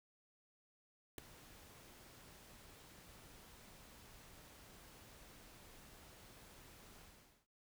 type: noise with ADSR envelope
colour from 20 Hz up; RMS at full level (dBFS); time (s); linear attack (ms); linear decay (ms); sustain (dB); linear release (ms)
pink; -40; 1.18-7.47; 3; 3; -20; 460
effects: none